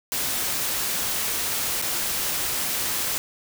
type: noise with dropouts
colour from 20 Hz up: white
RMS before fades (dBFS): -26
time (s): 0.12-3.18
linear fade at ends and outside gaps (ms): 0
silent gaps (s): 1.816-1.823
effects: none